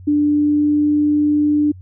sine tone with pitch glide, 294.6 to 296.6 Hz, D4 to D4, +6 to +17 cents, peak -12 dBFS, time 0.07-1.72 s, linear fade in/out 10 ms, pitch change +11 cents, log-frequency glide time 0.2-0.88 s, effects added 92 Hz sine -35 dBFS peak until 1.81 s

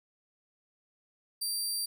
20% pulse tone, 4700 Hz, D8, 1 cent sharp, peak -25 dBFS, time 1.41-1.86 s, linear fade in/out 10 ms, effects none

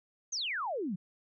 sine exponential sweep, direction down, 6645 to 164.81 Hz, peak -32 dBFS, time 0.32-0.96 s, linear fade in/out 10 ms, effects none

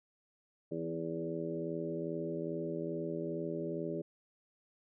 harmonic tone with a mistuned harmonic, 82.4 Hz, E2, in tune, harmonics 2 / 3 / 4 / 5 / 6 / 7, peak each -42 / -45 / -40 / -40 / -50 / -43 dBFS, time 0.71-4.02 s, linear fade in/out 10 ms, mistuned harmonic 3, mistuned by +20 cents, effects none

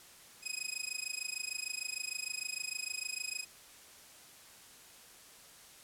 15% pulse tone with amplitude modulation, 2520 Hz, D#7, 21 cents sharp, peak -26 dBFS, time 0.42-3.46 s, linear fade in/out 50 ms, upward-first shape sine, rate 26.6 Hz, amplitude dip 95%, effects white hiss -56 dBFS RMS until 5.83 s + low-pass 12000 Hz 12 dB/octave

